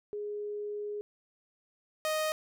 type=tone pair in turn; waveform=sine / sawtooth; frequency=415.3 / 622.2 Hz; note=G#4 / D#5; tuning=0 / 0 cents; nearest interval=perfect fifth; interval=700 cents; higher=second; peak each=-34 / -25 dBFS; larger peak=second; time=0.13-1.01 / 2.05-2.32 s; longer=first; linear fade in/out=0 ms; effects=none